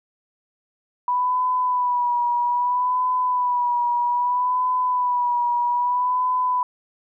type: tone with vibrato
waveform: sine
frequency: 984 Hz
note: B5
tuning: 7 cents flat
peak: -18 dBFS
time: 1.08-6.63 s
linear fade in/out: 2 ms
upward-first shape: sine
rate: 0.62 Hz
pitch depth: 39 cents each way
effects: none